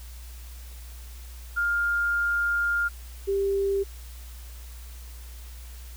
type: tone pair in turn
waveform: sine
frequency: 1406 / 394.5 Hz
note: F6 / G4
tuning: +11 / +11 cents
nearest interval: octave + minor seventh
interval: 2200 cents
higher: first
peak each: -22 dBFS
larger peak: neither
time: 1.56-2.89 / 3.27-3.84 s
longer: first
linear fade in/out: 20 ms
effects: added 60 Hz sine -39 dBFS peak until 5.96 s + white hiss -50 dBFS RMS until 5.96 s